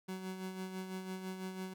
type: tone with tremolo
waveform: 30% pulse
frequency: 187.4 Hz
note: F#3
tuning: 22 cents sharp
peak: -36 dBFS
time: 0.08-1.74 s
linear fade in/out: 10 ms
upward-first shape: sine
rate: 6 Hz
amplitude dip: 50%
effects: none